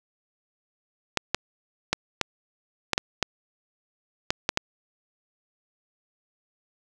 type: clicks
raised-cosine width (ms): 0.2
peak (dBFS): -4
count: 10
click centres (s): 1.173 / 1.346 / 1.93 / 2.213 / 2.933 / 2.979 / 3.227 / 4.305 / 4.491 / 4.574
effects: none